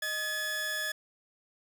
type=tone pair together; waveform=sawtooth; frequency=622.3 / 1706.1 Hz; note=D#5 / G#6; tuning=0 / +46 cents; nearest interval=octave + perfect fourth; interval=1746 cents; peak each=-38 / -28 dBFS; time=0.02-0.92 s; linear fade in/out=5 ms; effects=none